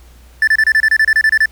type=tone bursts; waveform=triangle; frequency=1760 Hz; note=A6; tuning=in tune; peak=-6 dBFS; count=13; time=0.42-1.458 s; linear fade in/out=2 ms; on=54 ms; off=28 ms; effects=added 60 Hz sine -40 dBFS peak until 1.51 s + pink hiss -49 dBFS RMS until 1.51 s